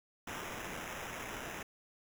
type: noise with sample-and-hold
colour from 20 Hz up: white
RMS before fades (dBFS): -43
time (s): 0.27-1.63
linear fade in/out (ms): 5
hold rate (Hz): 4410
effects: none